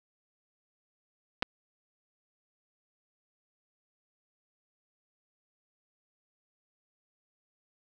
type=clicks; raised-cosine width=0.3 ms; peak=-13 dBFS; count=2; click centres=1.424 / 1.428 s; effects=none